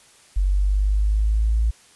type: linear sweep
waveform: sine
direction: up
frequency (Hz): 46.99 to 56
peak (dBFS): -16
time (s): 0.36-1.71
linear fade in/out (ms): 10
effects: white hiss -52 dBFS RMS until 1.95 s + resampled to 24000 Hz